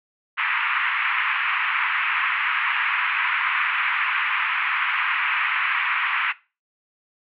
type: band-pass noise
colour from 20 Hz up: white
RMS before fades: -23 dBFS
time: 0.37-6.33 s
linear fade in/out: 20 ms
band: 1000 to 2600 Hz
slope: 48 dB/octave
effects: noise-tail reverb RT60 0.3 s tail -19 dB re dry